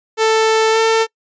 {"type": "tone with pitch glide", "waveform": "sawtooth", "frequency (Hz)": [442.2, 448.1], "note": ["A4", "A4"], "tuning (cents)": [9, 32], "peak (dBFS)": -7, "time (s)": [0.17, 1.07], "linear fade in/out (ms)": 50, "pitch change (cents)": 23, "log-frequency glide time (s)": [0.71, 0.78], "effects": ["noise-tail reverb RT60 0.1 s tail -24 dB re dry", "resampled to 16000 Hz"]}